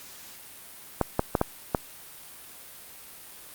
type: clicks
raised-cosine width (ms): 1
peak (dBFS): -7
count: 5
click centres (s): 1.013 / 1.194 / 1.352 / 1.414 / 1.748
effects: white hiss -46 dBFS RMS until 3.54 s + Opus 48 kbps